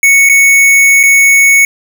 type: tone with dropouts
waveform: square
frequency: 2217 Hz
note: C#7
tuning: in tune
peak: -4 dBFS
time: 0.03-1.65 s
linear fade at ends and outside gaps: 2 ms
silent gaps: 0.29-0.296 / 1.031-1.035 s
effects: none